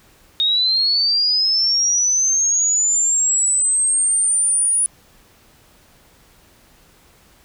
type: linear sweep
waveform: sine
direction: up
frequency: 3700 to 9770 Hz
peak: -14 dBFS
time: 0.4-4.86 s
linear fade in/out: 0 ms
effects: pink hiss -52 dBFS RMS until 7.44 s